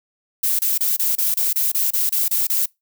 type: noise bursts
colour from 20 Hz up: violet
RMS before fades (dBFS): -19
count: 12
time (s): 0.43-2.658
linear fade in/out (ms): 5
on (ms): 160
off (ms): 28
effects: noise-tail reverb RT60 0.2 s tail -25 dB re dry